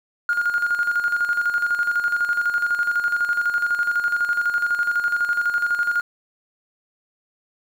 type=tone with tremolo; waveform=triangle; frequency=1421 Hz; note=F6; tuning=30 cents sharp; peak=-13 dBFS; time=0.29-6.01 s; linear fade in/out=2 ms; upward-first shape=square; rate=12 Hz; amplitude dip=65%; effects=tanh soft clip ceiling -14 dBFS + 8-bit